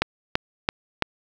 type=click train; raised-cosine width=0.3 ms; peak=-3 dBFS; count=4; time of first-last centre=0.02-1.023 s; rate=2.99 Hz; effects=7-bit